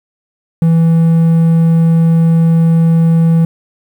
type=tone; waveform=triangle; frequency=164.81 Hz; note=E3; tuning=in tune; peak=-4 dBFS; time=0.62-3.45 s; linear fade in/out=2 ms; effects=7-bit